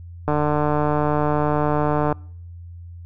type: click train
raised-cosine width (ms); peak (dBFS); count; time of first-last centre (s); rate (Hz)
1; -7; 276; 0.28-2.126; 149
effects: noise-tail reverb RT60 0.6 s tail -26 dB re dry + added 86 Hz sine -35 dBFS peak until 3.05 s